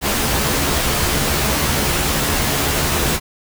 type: noise with comb filter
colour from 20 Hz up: pink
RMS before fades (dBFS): -18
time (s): 0.01-3.2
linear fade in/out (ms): 50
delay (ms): 14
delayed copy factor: +0.6
effects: none